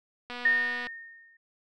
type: click train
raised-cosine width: 0.3 ms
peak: -23 dBFS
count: 140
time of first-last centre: 0.3-0.87 s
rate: 244 Hz
type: tone with exponential decay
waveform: sine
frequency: 1835 Hz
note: A#6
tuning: 28 cents flat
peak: -18 dBFS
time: 0.45-1.37 s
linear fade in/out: 5 ms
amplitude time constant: 200 ms
effects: none